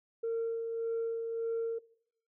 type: tone with tremolo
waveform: sine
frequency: 457.6 Hz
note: A#4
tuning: 32 cents flat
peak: -28 dBFS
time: 0.23-1.79 s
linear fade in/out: 10 ms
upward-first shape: sine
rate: 1.7 Hz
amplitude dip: 40%
effects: noise-tail reverb RT60 0.7 s tail -21 dB re dry + tanh soft clip ceiling -28 dBFS